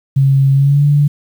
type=tone with pitch glide; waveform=sine; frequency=136.4 to 145.35 Hz; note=C#3 to D3; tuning=-28 to -18 cents; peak=-7 dBFS; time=0.16-1.08 s; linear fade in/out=10 ms; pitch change=+110 cents; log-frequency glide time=0.53-0.85 s; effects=7-bit